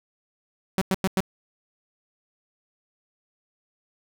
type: tone bursts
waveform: sawtooth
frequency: 190 Hz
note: F#3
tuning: 46 cents sharp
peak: -16 dBFS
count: 4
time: 0.78-1.204 s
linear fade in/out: 0 ms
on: 34 ms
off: 96 ms
effects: none